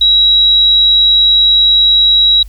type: tone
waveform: sine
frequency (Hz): 3870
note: B7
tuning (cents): -36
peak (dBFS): -5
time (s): 0.01-2.43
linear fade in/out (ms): 5
effects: added 50 Hz sine -27 dBFS peak until 2.48 s + white hiss -49 dBFS RMS until 2.48 s